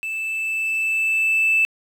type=tone with level ramp; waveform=triangle; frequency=2637 Hz; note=E7; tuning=in tune; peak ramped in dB=-23 to -11 dBFS; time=0.03-1.65 s; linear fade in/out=0 ms; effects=tanh soft clip ceiling -11 dBFS + 8-bit